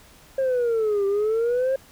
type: exponential two-way sweep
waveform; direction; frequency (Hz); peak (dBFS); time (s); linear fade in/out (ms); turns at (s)
sine; down then up; 541 to 392 to 541; -17; 0.38-1.76; 5; 1.06
effects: tanh soft clip ceiling -18 dBFS + pink hiss -51 dBFS RMS until 1.91 s